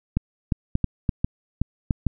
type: clicks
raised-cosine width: 5 ms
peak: -8 dBFS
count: 9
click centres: 0.17 / 0.522 / 0.754 / 0.843 / 1.092 / 1.245 / 1.616 / 1.908 / 2.067 s
effects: none